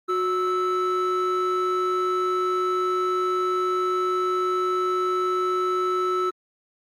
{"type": "tone pair together", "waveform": "triangle", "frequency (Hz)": [365.7, 1312.7], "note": ["F#4", "E6"], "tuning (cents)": [-20, -8], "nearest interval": "octave + minor seventh", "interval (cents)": 2212, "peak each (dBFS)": -21, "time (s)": [0.08, 6.31], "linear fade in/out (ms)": 20, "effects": ["tanh soft clip ceiling -15 dBFS", "Opus 32 kbps"]}